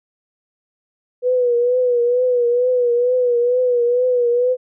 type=tone with vibrato; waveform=sine; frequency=490.4 Hz; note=B4; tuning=12 cents flat; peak=-13 dBFS; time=1.22-4.57 s; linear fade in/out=50 ms; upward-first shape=triangle; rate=2.2 Hz; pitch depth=64 cents each way; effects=none